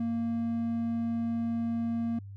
triangle tone, 231.2 Hz, A#3, 14 cents flat, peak -26 dBFS, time 0-2.19 s, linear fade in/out 5 ms, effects added 99 Hz sine -41 dBFS peak until 2.36 s

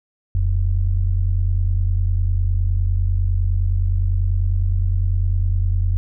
sine tone pair together, 40.53 / 90.4 Hz, E1 / F#2, -29 / -40 cents, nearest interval octave + major second, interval 1389 cents, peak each -18 dBFS, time 0.35-5.97 s, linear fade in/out 0 ms, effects none

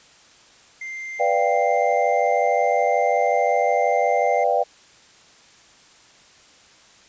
triangle tone, 2093 Hz, C7, in tune, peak -28 dBFS, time 0.81-4.44 s, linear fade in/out 5 ms
sine chord, G dominant seventh, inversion first, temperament equal, 493.9 / 587.3 / 698.5 / 784 Hz, B4 / D5 / F5 / G5, 0 / 0 / 0 / 0 cents, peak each -23 / -22 / -22 / -22 dBFS, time 1.19-4.64 s, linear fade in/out 20 ms
effects white hiss -51 dBFS RMS until 7.08 s + resampled to 16000 Hz

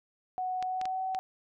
sine tone with pitch glide, 740 to 756 Hz, F#5 to F#5, 0 to +37 cents, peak -30 dBFS, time 0.38-1.19 s, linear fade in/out 0 ms, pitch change +37 cents, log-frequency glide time 0.62-1.03 s
clicks, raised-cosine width 0.2 ms, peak -22 dBFS, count 4, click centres 0.626 / 0.814 / 0.855 / 1.148 s
effects none

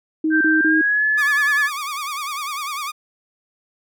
sine tone bursts, 314.6 Hz, D#4, 19 cents sharp, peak -16 dBFS, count 3, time 0.24-0.814 s, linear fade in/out 5 ms, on 170 ms, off 32 ms
sine tone with pitch glide, 1568 to 1719.8 Hz, G6 to A6, 0 to -40 cents, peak -15 dBFS, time 0.3-1.7 s, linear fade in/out 50 ms, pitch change +160 cents, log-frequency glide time 0.57-1.05 s
sawtooth tone with vibrato, 1165 Hz, D6, 14 cents flat, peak -21 dBFS, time 1.17-2.92 s, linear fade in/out 20 ms, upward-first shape sine, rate 10 Hz, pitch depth 110 cents each way
effects none

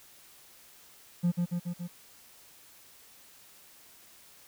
triangle tone with echo, 174.61 Hz, F3, in tune, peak -20 dBFS, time 1.23-1.32 s, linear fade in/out 20 ms, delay 140 ms, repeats 4, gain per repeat -3 dB, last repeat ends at 1.88 s, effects tanh soft clip ceiling -17 dBFS + white hiss -56 dBFS RMS until 4.47 s

